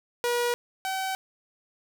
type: tone pair in turn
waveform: sawtooth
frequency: 481.3 / 764 Hz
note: B4 / G5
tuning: -45 / -45 cents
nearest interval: minor sixth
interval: 800 cents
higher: second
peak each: -20 / -24 dBFS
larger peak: first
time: 0.24-0.54 / 0.85-1.15 s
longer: neither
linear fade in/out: 0 ms
effects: none